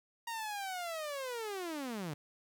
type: linear sweep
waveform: sawtooth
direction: down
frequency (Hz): 939 to 138.59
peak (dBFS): -34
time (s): 0.27-2.14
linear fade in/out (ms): 5
effects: 11-bit